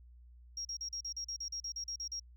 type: tone bursts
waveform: triangle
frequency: 5600 Hz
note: F8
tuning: 4 cents sharp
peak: -34 dBFS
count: 14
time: 0.57-2.197 s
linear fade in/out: 5 ms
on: 80 ms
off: 39 ms
effects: tanh soft clip ceiling -35 dBFS + added 60 Hz sine -54 dBFS peak until 2.36 s